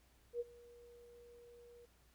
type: tone with ADSR envelope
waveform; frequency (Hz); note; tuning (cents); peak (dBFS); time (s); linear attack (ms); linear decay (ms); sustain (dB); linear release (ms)
sine; 477.5; A#4; +42; -35; 0.33-1.86; 71; 31; -22; 14
effects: added 60 Hz sine -70 dBFS peak until 2.14 s + pink hiss -72 dBFS RMS until 2.14 s